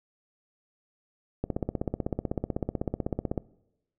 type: click train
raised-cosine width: 2 ms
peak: -15 dBFS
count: 32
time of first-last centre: 1.44-3.377 s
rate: 16 Hz
effects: noise-tail reverb RT60 0.9 s tail -21 dB re dry